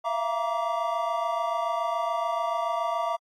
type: tone cluster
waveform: triangle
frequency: 664 / 691 / 943 / 1161 Hz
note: E5 / F5 / A#5 / D6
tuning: +12 / -19 / +20 / -20 cents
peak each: -29 dBFS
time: 0.04-3.17 s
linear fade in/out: 20 ms
effects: AAC 64 kbps